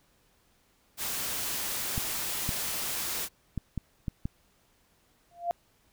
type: noise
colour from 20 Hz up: white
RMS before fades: -33 dBFS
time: 0.97-3.29 s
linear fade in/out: 50 ms
type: clicks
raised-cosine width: 5 ms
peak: -19 dBFS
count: 6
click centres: 1.979 / 2.491 / 3.577 / 3.777 / 4.082 / 4.255 s
type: tone with exponential growth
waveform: sine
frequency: 692 Hz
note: F5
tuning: 16 cents flat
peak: -22 dBFS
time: 5.31-5.51 s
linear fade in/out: 0 ms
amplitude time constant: 43 ms
effects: pink hiss -67 dBFS RMS until 5.92 s